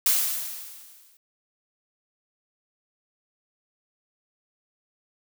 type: noise with exponential decay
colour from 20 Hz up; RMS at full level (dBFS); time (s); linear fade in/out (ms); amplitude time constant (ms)
blue; -19; 0.06-1.17; 2; 240
effects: none